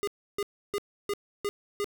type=tone bursts; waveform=square; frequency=407.9 Hz; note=G#4; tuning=31 cents flat; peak=-28 dBFS; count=6; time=0.03-1.844 s; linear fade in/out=0 ms; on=44 ms; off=310 ms; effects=none